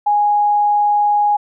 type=tone; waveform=sine; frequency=828 Hz; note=G#5; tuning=5 cents flat; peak=-11 dBFS; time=0.06-1.37 s; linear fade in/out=10 ms; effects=none